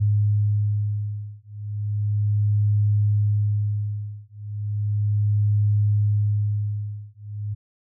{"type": "beating tone pair", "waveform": "sine", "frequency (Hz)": [103.83, 104.18], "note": ["G#2", "G#2"], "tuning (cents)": [0, 6], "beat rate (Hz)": 0.35, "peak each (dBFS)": -22, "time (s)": [0, 7.55], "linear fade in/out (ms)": 20, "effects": []}